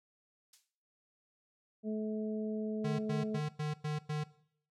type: noise with exponential decay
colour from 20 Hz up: violet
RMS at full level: -44 dBFS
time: 0.53-0.72 s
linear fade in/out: 5 ms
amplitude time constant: 41 ms
type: harmonic tone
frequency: 215.6 Hz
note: A3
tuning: 35 cents flat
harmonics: 1 / 2 / 3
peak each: -34 / -40 / -46 dBFS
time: 1.83-3.41 s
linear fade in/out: 50 ms
type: tone bursts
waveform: square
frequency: 151 Hz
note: D3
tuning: 48 cents sharp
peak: -34 dBFS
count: 6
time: 2.84-4.24 s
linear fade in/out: 10 ms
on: 150 ms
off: 100 ms
effects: noise-tail reverb RT60 0.6 s tail -18 dB re dry + low-pass 6000 Hz 12 dB/octave